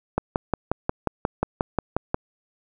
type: click train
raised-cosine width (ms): 1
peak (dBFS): -7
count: 12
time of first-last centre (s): 0.18-2.144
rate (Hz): 5.6
effects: none